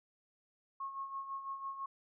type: tone with tremolo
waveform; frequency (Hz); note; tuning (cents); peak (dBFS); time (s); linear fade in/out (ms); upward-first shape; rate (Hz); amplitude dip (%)
sine; 1089; C#6; -31; -37; 0.8-1.86; 5; sine; 6; 60
effects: none